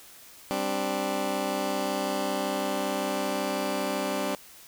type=chord; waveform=15% pulse; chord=G suspended fourth; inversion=none; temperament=just; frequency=196 / 261.3 / 294 Hz; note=G3 / C4 / D4; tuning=0 / -2 / +2 cents; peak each=-26 dBFS; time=0.51-4.35 s; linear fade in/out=0 ms; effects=white hiss -50 dBFS RMS until 4.67 s